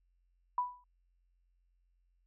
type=tone with exponential decay; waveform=sine; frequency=987.8 Hz; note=B5; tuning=in tune; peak=-26 dBFS; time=0.58-0.84 s; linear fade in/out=2 ms; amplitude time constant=56 ms; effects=added 44 Hz sine -70 dBFS peak until 2.26 s